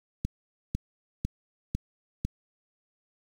click train, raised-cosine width 5 ms, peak -16 dBFS, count 5, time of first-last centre 0.25-2.25 s, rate 2 Hz, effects 7-bit

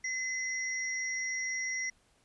sine tone pair together, 2031 / 5697 Hz, B6 / F8, +48 / +34 cents, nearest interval octave + tritone, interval 1786 cents, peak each -33 / -38 dBFS, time 0.04-1.9 s, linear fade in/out 5 ms, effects pink hiss -68 dBFS RMS until 2.24 s + resampled to 24000 Hz

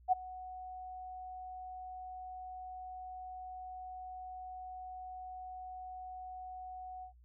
sine tone with ADSR envelope, 740 Hz, F#5, in tune, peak -22 dBFS, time 0.08-7.13 s, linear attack 42 ms, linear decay 16 ms, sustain -21 dB, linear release 100 ms, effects noise-tail reverb RT60 0.1 s tail -20 dB re dry + added 60 Hz sine -58 dBFS peak until 7.24 s

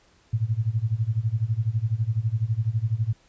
sine tone with tremolo, 111.6 Hz, A2, 25 cents sharp, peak -18 dBFS, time 0.33-3.13 s, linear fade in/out 5 ms, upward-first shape sine, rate 12 Hz, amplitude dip 90%, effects pink hiss -60 dBFS RMS until 3.28 s + resampled to 16000 Hz

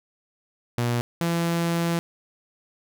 sawtooth tone pair in turn, 120 / 168.97 Hz, B2 / E3, -49 / +43 cents, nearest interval tritone, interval 592 cents, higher second, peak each -18 dBFS, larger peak neither, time 0.78-1.01 / 1.21-1.99 s, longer second, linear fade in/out 0 ms, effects none

